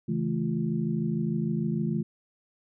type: tone cluster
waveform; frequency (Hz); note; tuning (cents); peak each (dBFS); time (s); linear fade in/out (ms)
sine; 137.6 / 164.2 / 217.2 / 347.6; C#3 / E3 / A3 / F4; -12 / -6 / -22 / -8; -33 / -29 / -29 / -36; 0.08-2.03; 10
effects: none